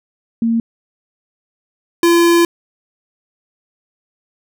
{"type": "tone pair in turn", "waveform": ["sine", "square"], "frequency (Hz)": [229.4, 340.9], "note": ["A#3", "F4"], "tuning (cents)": [-28, -42], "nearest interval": "perfect fifth", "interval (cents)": 686, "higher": "second", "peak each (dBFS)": [-12, -9], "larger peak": "second", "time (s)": [[0.42, 0.6], [2.03, 2.45]], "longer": "second", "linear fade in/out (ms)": 2, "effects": []}